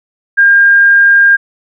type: tone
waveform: sine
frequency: 1608 Hz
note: G6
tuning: 44 cents sharp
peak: -3 dBFS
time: 0.37-1.37 s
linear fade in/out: 20 ms
effects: none